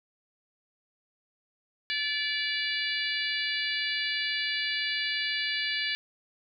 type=harmonic tone; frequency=579 Hz; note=D5; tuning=25 cents flat; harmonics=3 / 4 / 5 / 6 / 7 / 8; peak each=-33 / -34 / -35 / -36 / -36 / -37 dBFS; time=1.9-5.95 s; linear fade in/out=0 ms; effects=none